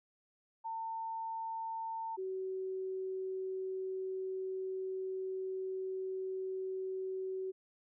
sine tone pair in turn, 900 / 377.7 Hz, A5 / F#4, +39 / +36 cents, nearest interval octave + minor third, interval 1503 cents, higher first, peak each -37 / -36 dBFS, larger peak second, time 0.64-2.17 / 2.17-7.52 s, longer second, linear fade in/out 20 ms, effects none

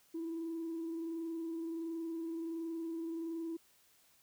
sine tone with frequency modulation, 329.6 Hz, E4, in tune, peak -36 dBFS, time 0.14-3.57 s, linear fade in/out 10 ms, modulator 21.4 Hz, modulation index 0.26, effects tanh soft clip ceiling -34 dBFS + white hiss -68 dBFS RMS until 4.22 s

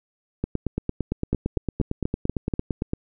two click trains, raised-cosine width 3 ms, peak -11 / -10 dBFS, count 23 / 6, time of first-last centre 0.44-2.934 / 1.33-2.538 s, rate 8.82 / 4.14 Hz, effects none

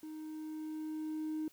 triangle tone with level ramp, 311.1 Hz, D#4, in tune, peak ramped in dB -41 to -31 dBFS, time 0.03-1.48 s, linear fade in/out 2 ms, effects tanh soft clip ceiling -31 dBFS + white hiss -65 dBFS RMS until 1.52 s

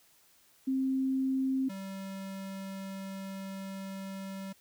sine / square tone pair in turn, 264.7 / 193.49 Hz, C4 / G3, +20 / -22 cents, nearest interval perfect fourth, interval 542 cents, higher first, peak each -27 / -39 dBFS, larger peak first, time 0.67-1.69 / 1.69-4.53 s, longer second, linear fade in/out 10 ms, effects white hiss -64 dBFS RMS until 4.6 s

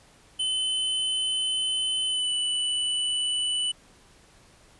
square tone with pitch glide, 3040 to 2977 Hz, F#7 to F#7, +46 to +10 cents, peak -25 dBFS, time 0.39-3.72 s, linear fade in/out 10 ms, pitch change -36 cents, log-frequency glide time 2.06-2.31 s, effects pink hiss -56 dBFS RMS until 4.79 s + resampled to 24000 Hz

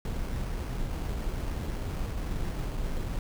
brown noise with sample-and-hold, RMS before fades -32 dBFS, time 0.05-3.19 s, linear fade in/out 2 ms, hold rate 3675 Hz, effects none

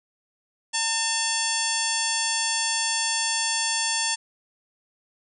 harmonic tone with a mistuned harmonic, 900 Hz, A5, 39 cents sharp, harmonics 1 / 2 / 3 / 4 / 5 / 6 / 7 / 8 / 9 / 10, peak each -32 / -32 / -32 / -32 / -32 / -32 / -32 / -32 / -32 / -32 dBFS, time 0.73-4.16 s, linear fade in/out 20 ms, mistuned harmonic 4, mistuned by -100 cents, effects none

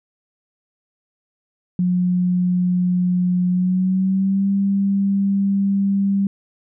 sine tone with pitch glide, 180 to 197.43 Hz, F#3 to G3, -47 to +13 cents, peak -15 dBFS, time 1.79-6.27 s, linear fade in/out 2 ms, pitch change +160 cents, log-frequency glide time 3.49-4.49 s, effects none

